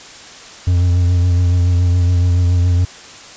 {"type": "tone with vibrato", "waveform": "triangle", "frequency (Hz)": 88.7, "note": "F2", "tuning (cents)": 27, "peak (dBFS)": -8, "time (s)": [0.67, 2.85], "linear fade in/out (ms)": 5, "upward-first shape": "triangle", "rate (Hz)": 7.1, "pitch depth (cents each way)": 38, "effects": ["white hiss -36 dBFS RMS until 3.36 s", "resampled to 16000 Hz"]}